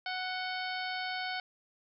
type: harmonic tone with a mistuned harmonic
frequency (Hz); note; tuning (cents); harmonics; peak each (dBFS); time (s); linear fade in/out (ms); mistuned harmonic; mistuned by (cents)
740; F#5; 0; 1 / 2 / 3 / 4 / 5 / 6 / 7; -38 / -39 / -41 / -44 / -47 / -43 / -51; 0.06-1.4; 2; 4; +61
effects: none